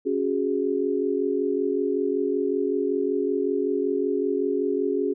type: chord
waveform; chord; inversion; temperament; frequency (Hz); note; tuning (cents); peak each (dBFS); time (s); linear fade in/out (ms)
sine; C# suspended fourth; none; equal; 277.2 / 370 / 415.3; C#4 / F#4 / G#4; 0 / 0 / 0; -27 / -26 / -25; 0.05-5.14; 20
effects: none